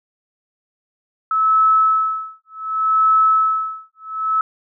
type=tone with tremolo; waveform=sine; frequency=1300 Hz; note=E6; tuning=24 cents flat; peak=-10 dBFS; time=1.31-4.41 s; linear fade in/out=2 ms; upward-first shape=sine; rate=0.67 Hz; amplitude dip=100%; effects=none